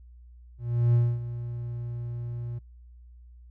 triangle tone with ADSR envelope, 119.2 Hz, A#2, 39 cents sharp, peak -16 dBFS, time 0.58-2.59 s, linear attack 360 ms, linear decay 250 ms, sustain -14 dB, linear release 10 ms, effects noise-tail reverb RT60 0.1 s tail -19 dB re dry + added 60 Hz sine -47 dBFS peak until 3.5 s

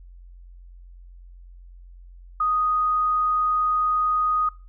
sine tone, 1244.5 Hz, D#6, in tune, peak -19 dBFS, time 2.4-4.49 s, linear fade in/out 5 ms, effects noise-tail reverb RT60 0.3 s tail -21 dB re dry + added 44 Hz sine -42 dBFS peak until 4.68 s

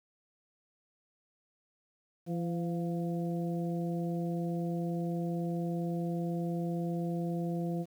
harmonic tone with a mistuned harmonic, 170 Hz, F3, 46 cents flat, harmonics 1 / 2 / 3 / 4, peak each -32 / -38 / -42 / -44 dBFS, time 2.26-7.86 s, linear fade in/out 50 ms, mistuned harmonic 4, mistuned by +45 cents, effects 10-bit

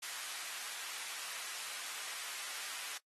pink high-pass noise, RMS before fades -44 dBFS, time 0.02-2.98 s, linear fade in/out 10 ms, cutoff 1400 Hz, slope 12 dB/octave, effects noise-tail reverb RT60 0.1 s tail -22 dB re dry + AAC 32 kbps

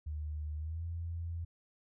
sine tone with pitch glide, 75.9 to 84.22 Hz, D#2 to E2, -42 to +38 cents, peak -36 dBFS, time 0.06-1.45 s, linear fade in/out 10 ms, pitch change +180 cents, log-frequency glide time 0.57-0.84 s, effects none

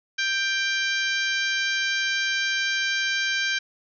harmonic tone, 787 Hz, G5, 7 cents sharp, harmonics 2 / 3 / 4 / 5 / 6 / 7 / 8, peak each -25 / -29 / -31 / -33 / -35 / -36 / -37 dBFS, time 0.18-3.59 s, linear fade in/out 10 ms, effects none

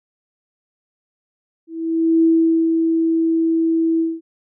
sine tone with ADSR envelope, 327.2 Hz, E4, 13 cents flat, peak -10 dBFS, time 1.67-4.21 s, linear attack 560 ms, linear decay 450 ms, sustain -4 dB, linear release 210 ms, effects none

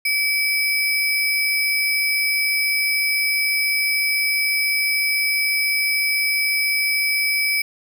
sine tone with sample-and-hold, 2297 Hz, D7, 39 cents flat, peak -17 dBFS, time 0.05-7.62 s, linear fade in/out 5 ms, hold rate 7350 Hz, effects none

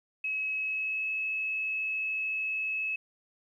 sine tone with pitch glide, 2566 to 2587 Hz, E7 to E7, -47 to -33 cents, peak -29 dBFS, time 0.24-2.96 s, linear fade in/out 5 ms, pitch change +14 cents, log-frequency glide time 0.53-1.1 s, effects 11-bit

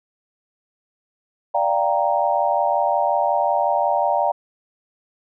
sine chord, G minor seventh, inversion second, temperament equal, 587.3 / 698.5 / 784 / 932.3 Hz, D5 / F5 / G5 / Bb5, 0 / 0 / 0 / 0 cents, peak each -22 dBFS, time 1.54-4.32 s, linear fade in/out 10 ms, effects none

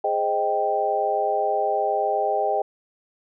sine chord, Ab major seventh, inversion none, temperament equal, 415.3 / 523.3 / 622.3 / 784 Hz, Ab4 / C5 / Eb5 / G5, 0 / 0 / 0 / 0 cents, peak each -27 / -29 / -25 / -23 dBFS, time 0.04-2.62 s, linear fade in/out 5 ms, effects none

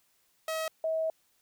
sawtooth / sine tone pair in turn, 639 / 641.9 Hz, D#5 / E5, +46 / -46 cents, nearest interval unison, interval 8 cents, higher second, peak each -27 dBFS, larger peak neither, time 0.48-0.68 / 0.84-1.1 s, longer second, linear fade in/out 2 ms, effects white hiss -70 dBFS RMS until 1.41 s

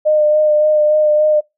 sine tone with vibrato, 607 Hz, D#5, 43 cents flat, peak -9 dBFS, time 0.05-1.41 s, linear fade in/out 20 ms, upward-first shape sine, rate 3.5 Hz, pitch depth 18 cents each way, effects noise-tail reverb RT60 0.2 s tail -22 dB re dry

